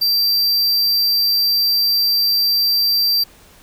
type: tone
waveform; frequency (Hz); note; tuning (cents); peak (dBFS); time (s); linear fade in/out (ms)
square; 4699; D8; 0; -14; 0.01-3.24; 10
effects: pink hiss -47 dBFS RMS until 3.62 s